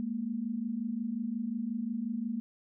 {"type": "tone pair together", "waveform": "sine", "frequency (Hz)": [210, 235.6], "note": ["G#3", "A#3"], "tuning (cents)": [19, 19], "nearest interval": "major second", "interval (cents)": 200, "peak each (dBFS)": [-36, -33], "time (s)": [0, 2.4], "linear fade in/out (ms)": 0, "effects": []}